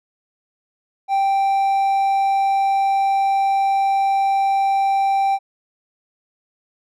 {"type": "tone", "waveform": "triangle", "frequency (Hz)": 784, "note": "G5", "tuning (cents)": 0, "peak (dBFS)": -13, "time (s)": [1.08, 5.39], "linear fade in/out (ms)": 50, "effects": []}